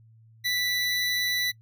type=tone pair together; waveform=square; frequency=1975.5 / 3958 Hz; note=B6 / B7; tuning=0 / +3 cents; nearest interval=octave; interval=1203 cents; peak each=-28 dBFS; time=0.44-1.52 s; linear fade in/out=20 ms; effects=noise-tail reverb RT60 0.1 s tail -25 dB re dry + added 112 Hz sine -52 dBFS peak until 1.61 s